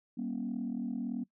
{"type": "chord", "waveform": "sine", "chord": "G diminished", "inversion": "none", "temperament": "equal with one note detuned", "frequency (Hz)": [196, 239.2, 277.2], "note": ["G3", "Bb3", "Db4"], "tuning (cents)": [0, 45, 0], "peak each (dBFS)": [-39, -34, -39], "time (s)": [0.17, 1.24], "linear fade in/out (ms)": 10, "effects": ["noise-tail reverb RT60 0.1 s tail -20 dB re dry", "tanh soft clip ceiling -27 dBFS"]}